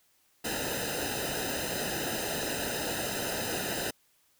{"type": "noise with comb filter", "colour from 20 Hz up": "pink", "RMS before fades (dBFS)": -33, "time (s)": [0.44, 3.91], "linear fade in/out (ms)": 10, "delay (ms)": 0.89, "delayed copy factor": -0.95, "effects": ["white hiss -68 dBFS RMS until 4.39 s"]}